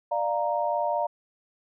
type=chord; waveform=sine; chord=Bb major; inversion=first; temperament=equal with one note detuned; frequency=593.8 / 698.5 / 932.3 Hz; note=D5 / F5 / Bb5; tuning=+19 / 0 / 0 cents; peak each=-28 dBFS; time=0.11-1.07 s; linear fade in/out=10 ms; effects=none